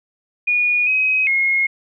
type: tone with pitch steps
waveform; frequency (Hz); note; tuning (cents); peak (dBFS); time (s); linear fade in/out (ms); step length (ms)
sine; 2449 / 2532 / 2156; D#7 / D#7 / C#7; -28 / +30 / -49; -14; 0.47-1.67; 10; 400
effects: none